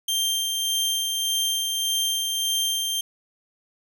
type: tone with tremolo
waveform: sawtooth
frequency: 3165 Hz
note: G7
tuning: 16 cents sharp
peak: -18 dBFS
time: 0.08-3.01 s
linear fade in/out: 5 ms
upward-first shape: sine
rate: 1.7 Hz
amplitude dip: 30%
effects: none